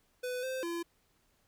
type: tone with pitch steps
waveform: square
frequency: 499.2 / 520 / 340.3 Hz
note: B4 / C5 / F4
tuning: +19 / -11 / -45 cents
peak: -35 dBFS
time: 0.23-0.83 s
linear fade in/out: 10 ms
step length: 200 ms
effects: pink hiss -72 dBFS RMS until 1.47 s